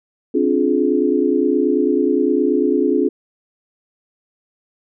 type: chord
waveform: sine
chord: D half-diminished seventh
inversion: third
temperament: just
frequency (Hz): 264.3 / 293.7 / 352.4 / 422.9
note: C4 / D4 / F4 / Ab4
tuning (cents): +18 / 0 / +16 / +31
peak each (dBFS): -19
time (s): 0.34-3.09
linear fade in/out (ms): 10
effects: none